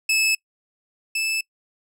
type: tone pair in turn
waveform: sawtooth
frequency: 2605 / 2625 Hz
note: E7 / E7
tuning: -21 / -8 cents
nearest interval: unison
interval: 13 cents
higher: second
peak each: -14 / -18 dBFS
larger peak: first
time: 0.09-0.35 / 1.15-1.41 s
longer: neither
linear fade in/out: 5 ms
effects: noise-tail reverb RT60 0.1 s tail -24 dB re dry + low-pass 12000 Hz 12 dB/octave